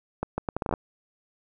accelerating click train, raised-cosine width 1 ms, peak -13 dBFS, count 10, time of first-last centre 0.23-0.738 s, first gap 150 ms, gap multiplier 0.72, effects none

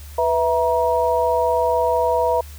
sine tone cluster, 493.7 / 658 / 947 Hz, B4 / E5 / A#5, -1 / -3 / +27 cents, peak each -20 dBFS, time 0.18-2.41 s, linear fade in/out 5 ms, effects added 73 Hz sine -35 dBFS peak until 2.58 s + white hiss -45 dBFS RMS until 2.58 s

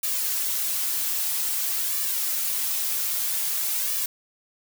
blue noise with flanger, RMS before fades -26 dBFS, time 0.03-4.06 s, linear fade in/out 5 ms, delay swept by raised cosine 1.7 to 6.9 ms, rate 0.51 Hz, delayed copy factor +0.8, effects none

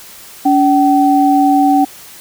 sine tone pair together, 284.8 / 764.5 Hz, C#4 / G5, +47 / -44 cents, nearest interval octave + perfect fourth, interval 1709 cents, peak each -10 dBFS, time 0.45-1.85 s, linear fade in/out 10 ms, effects white hiss -36 dBFS RMS until 2.2 s

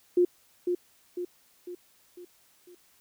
sine tone with echo, 355.3 Hz, F4, 30 cents sharp, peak -18 dBFS, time 0.17-0.25 s, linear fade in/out 5 ms, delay 500 ms, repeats 5, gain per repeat -6 dB, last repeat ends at 2.75 s, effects white hiss -63 dBFS RMS until 3 s

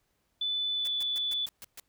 sine tone with pitch glide, 3495 to 3471 Hz, A7 to A7, -12 to -24 cents, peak -28 dBFS, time 0.41-1.46 s, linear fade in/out 5 ms, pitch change -12 cents, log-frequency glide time 0.73-0.91 s
white noise bursts, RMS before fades -44 dBFS, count 7, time 0.85-1.798 s, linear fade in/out 0 ms, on 24 ms, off 130 ms
effects pink hiss -75 dBFS RMS until 1.88 s

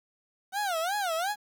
30% pulse tone with vibrato, 733 Hz, F#5, 16 cents flat, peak -25 dBFS, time 0.52-1.36 s, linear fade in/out 50 ms, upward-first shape sine, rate 2.8 Hz, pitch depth 230 cents each way, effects 10-bit

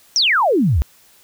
sine exponential sweep, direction down, 5920 to 59 Hz, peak -12 dBFS, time 0.16-0.82 s, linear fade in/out 0 ms, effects white hiss -51 dBFS RMS until 1.23 s

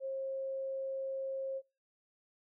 sine tone, 536 Hz, C5, 42 cents sharp, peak -35 dBFS, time 0-1.62 s, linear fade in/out 50 ms, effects noise-tail reverb RT60 0.3 s tail -26 dB re dry

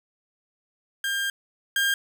30% pulse tone pair in turn, 1600 / 1605.8 Hz, G6 / G6, +35 / +41 cents, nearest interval unison, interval 6 cents, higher second, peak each -22 / -18 dBFS, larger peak second, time 1.04-1.3 / 1.76-1.94 s, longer first, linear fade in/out 2 ms, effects none

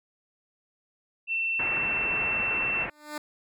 sine tone, 2690 Hz, E7, 34 cents sharp, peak -25 dBFS, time 1.27-2.87 s, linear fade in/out 50 ms
white low-pass noise, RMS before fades -35 dBFS, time 1.59-2.9 s, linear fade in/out 5 ms, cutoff 2400 Hz, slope 48 dB/octave
10% pulse tone with exponential growth, 299.4 Hz, D4, 33 cents sharp, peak -22 dBFS, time 2.85-3.18 s, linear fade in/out 5 ms, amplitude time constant 70 ms
effects none

